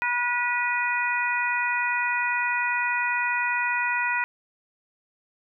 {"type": "harmonic tone with a mistuned harmonic", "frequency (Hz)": 485, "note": "B4", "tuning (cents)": -31, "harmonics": [2, 3, 4, 5], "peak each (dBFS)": [-28, -28, -28, -28], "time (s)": [0.02, 4.24], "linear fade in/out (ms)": 0, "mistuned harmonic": 5, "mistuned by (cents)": 30, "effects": []}